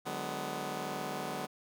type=chord; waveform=10% pulse; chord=G# half-diminished seventh; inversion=second; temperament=just; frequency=149.51 / 186.89 / 207.7 / 249.2 Hz; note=D3 / F#3 / G#3 / B3; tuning=+31 / +18 / 0 / +16 cents; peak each=-34 dBFS; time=0.05-1.47 s; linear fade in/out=20 ms; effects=none